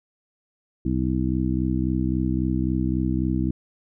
harmonic tone, 63.7 Hz, C2, 46 cents flat, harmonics 1 / 2 / 3 / 4 / 5, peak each -27 / -27 / -27 / -27 / -27 dBFS, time 0.85-3.51 s, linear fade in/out 5 ms, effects none

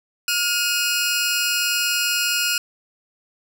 15% pulse tone pair together, 1421.6 / 2533 Hz, F6 / D#7, +30 / +30 cents, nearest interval minor seventh, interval 1000 cents, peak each -15 dBFS, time 0.28-2.58 s, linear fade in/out 2 ms, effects none

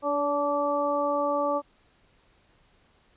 harmonic tone with a mistuned harmonic, 290 Hz, D4, 22 cents flat, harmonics 1 / 2 / 3 / 4, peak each -32 / -26 / -31 / -29 dBFS, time 0.02-1.62 s, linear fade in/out 50 ms, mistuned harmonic 2, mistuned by -18 cents, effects pink hiss -63 dBFS RMS until 3.16 s + resampled to 8000 Hz

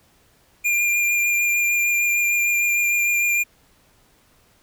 square tone with vibrato, 2400 Hz, D7, 37 cents sharp, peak -18 dBFS, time 0.64-3.44 s, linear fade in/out 20 ms, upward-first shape triangle, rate 6.6 Hz, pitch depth 17 cents each way, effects pink hiss -58 dBFS RMS until 4.62 s

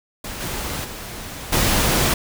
pink noise with level steps, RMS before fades -31 / -27 / -33 / -18 dBFS, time 0.24-2.14 s, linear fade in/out 5 ms, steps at 0.4 / 0.84 / 1.52 s, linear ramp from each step 10 ms, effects none

